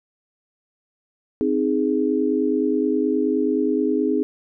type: chord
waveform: sine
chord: Ab major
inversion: first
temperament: equal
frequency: 261.6 / 311.1 / 415.3 Hz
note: C4 / Eb4 / Ab4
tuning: 0 / 0 / 0 cents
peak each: -22 dBFS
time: 1.41-4.23 s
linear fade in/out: 0 ms
effects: none